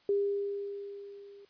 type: tone with level ramp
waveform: sine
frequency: 402.1 Hz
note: G4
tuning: 44 cents sharp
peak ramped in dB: -24 to -50 dBFS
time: 0.09-1.45 s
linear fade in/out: 2 ms
effects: white hiss -65 dBFS RMS until 1.49 s + resampled to 11025 Hz